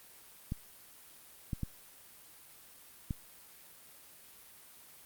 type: clicks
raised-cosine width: 5 ms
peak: -22 dBFS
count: 4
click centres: 0.521 / 1.532 / 1.633 / 3.108 s
effects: white hiss -56 dBFS RMS until 5.05 s + Opus 32 kbps